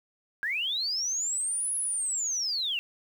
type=linear two-way sweep; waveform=sine; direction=up then down; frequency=1568 to 10620 to 2657 Hz; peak=-27 dBFS; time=0.43-2.79 s; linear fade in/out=0 ms; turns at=1.76 s; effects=9-bit